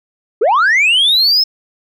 sine linear sweep, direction up, 372.5 to 5274 Hz, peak -6 dBFS, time 0.41-1.44 s, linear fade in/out 10 ms, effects tanh soft clip ceiling -7 dBFS

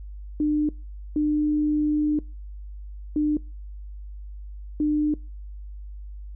sine tone bursts at uneven times, 300.3 Hz, D4, 39 cents sharp, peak -19 dBFS, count 4, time 0.4-0.69 / 1.16-2.19 / 3.16-3.37 / 4.8-5.14 s, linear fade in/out 2 ms, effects noise-tail reverb RT60 0.3 s tail -24 dB re dry + added 50 Hz sine -35 dBFS peak until 6.35 s

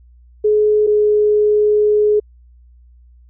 sine tone pair in turn, 423.4 / 420.5 Hz, G#4 / G#4, +33 / +22 cents, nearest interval unison, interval 11 cents, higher first, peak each -10 dBFS, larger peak neither, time 0.44-0.87 / 0.87-2.2 s, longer second, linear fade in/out 10 ms, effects added 60 Hz sine -43 dBFS peak until 3.29 s

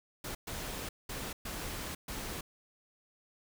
pink noise bursts at uneven times, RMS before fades -40 dBFS, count 5, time 0.24-0.35 / 0.47-0.89 / 1.09-1.33 / 1.45-1.95 / 2.08-2.41 s, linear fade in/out 5 ms, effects none

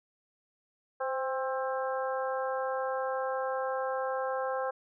harmonic tone with a mistuned harmonic, 265.4 Hz, C4, 25 cents sharp, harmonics 2 / 3 / 4 / 5 / 6, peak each -32 / -36 / -38 / -40 / -42 dBFS, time 1-4.71 s, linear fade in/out 10 ms, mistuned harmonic 2, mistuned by -31 cents, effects none

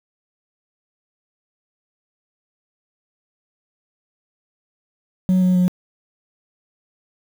sine tone with pitch steps, 185 / 182.88 / 180.77 Hz, F#3 / F#3 / F#3, 0 / -20 / -40 cents, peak -10 dBFS, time 5.29-5.68 s, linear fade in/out 0 ms, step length 130 ms, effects tanh soft clip ceiling -12 dBFS + 7-bit

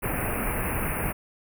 pink band-stop noise, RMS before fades -28 dBFS, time 0.02-1.13 s, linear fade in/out 20 ms, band 2700 to 9400 Hz, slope 96 dB/octave, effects none

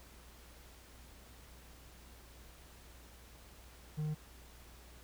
triangle tone, 152.8 Hz, D#3, 31 cents flat, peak -32 dBFS, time 3.97-4.15 s, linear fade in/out 20 ms, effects added 60 Hz sine -57 dBFS peak until 5.03 s + pink hiss -59 dBFS RMS until 5.03 s

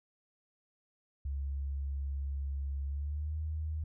sine tone with pitch glide, 69.3 to 77.79 Hz, C#2 to D#2, 0 to 0 cents, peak -33 dBFS, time 1.25-3.84 s, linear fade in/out 5 ms, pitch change +200 cents, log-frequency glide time 2.86-3.37 s, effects none

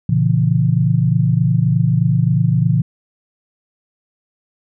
sine chord, A# diminished, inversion none, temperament just, 116.54 / 139.85 / 167.82 Hz, A#2 / C#3 / E3, 0 / +16 / +31 cents, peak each -16 dBFS, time 0.09-2.82 s, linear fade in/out 5 ms, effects none

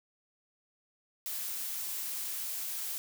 blue noise, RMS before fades -37 dBFS, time 1.26-2.98 s, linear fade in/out 0 ms, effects none

